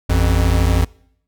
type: tone pair together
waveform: square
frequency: 55 / 87.31 Hz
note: A1 / F2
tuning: 0 / 0 cents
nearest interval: minor sixth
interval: 800 cents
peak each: -16 dBFS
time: 0.09-0.85 s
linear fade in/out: 10 ms
effects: noise-tail reverb RT60 0.7 s tail -24 dB re dry